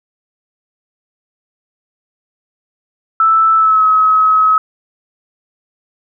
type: tone with pitch glide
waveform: sine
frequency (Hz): 1318.5 to 1279.5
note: E6 to D#6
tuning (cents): 0 to +48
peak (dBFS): -7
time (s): 3.2-4.58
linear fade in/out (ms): 2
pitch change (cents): -52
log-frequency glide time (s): 3.56-3.85
effects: none